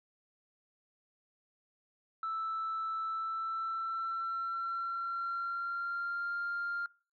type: tone with pitch glide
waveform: sine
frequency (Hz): 1318.5 to 1396.9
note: E6 to F6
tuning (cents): 0 to 0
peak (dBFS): -32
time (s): 2.23-6.86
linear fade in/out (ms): 2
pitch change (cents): +100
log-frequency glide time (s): 3.04-6.34
effects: noise-tail reverb RT60 0.4 s tail -24 dB re dry + tanh soft clip ceiling -30 dBFS